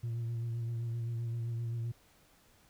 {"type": "tone with vibrato", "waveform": "sine", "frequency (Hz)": 116.54, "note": "A#2", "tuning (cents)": 0, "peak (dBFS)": -31, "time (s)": [0.03, 1.92], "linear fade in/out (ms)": 10, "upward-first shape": "sine", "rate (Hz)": 7.7, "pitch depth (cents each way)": 27, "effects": ["tanh soft clip ceiling -32 dBFS", "pink hiss -65 dBFS RMS until 2.69 s"]}